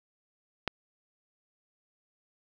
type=click; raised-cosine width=0.3 ms; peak=-12 dBFS; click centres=0.677 s; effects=none